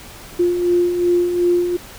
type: beating tone pair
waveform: sine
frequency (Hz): 349.2 / 351.9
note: F4 / F4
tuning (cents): 0 / +13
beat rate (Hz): 2.7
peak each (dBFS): -23 / -14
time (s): 0.39-1.77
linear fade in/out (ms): 10
effects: pink hiss -38 dBFS RMS until 1.98 s